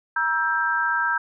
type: chord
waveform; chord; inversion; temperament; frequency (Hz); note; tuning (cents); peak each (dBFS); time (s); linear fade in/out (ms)
sine; E diminished; second; just; 949.3 / 1318.5 / 1582.2; Bb5 / E6 / G6; +31 / 0 / +16; -26 / -26 / -22; 0.16-1.18; 5
effects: none